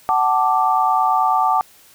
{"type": "chord", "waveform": "sine", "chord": "D major", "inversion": "first", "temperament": "equal with one note detuned", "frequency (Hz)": [750.8, 880, 1174.7], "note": ["F#5", "A5", "D6"], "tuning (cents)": [25, 0, 0], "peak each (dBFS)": -18, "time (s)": [0.09, 1.61], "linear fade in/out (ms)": 0, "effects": ["white hiss -49 dBFS RMS until 1.94 s"]}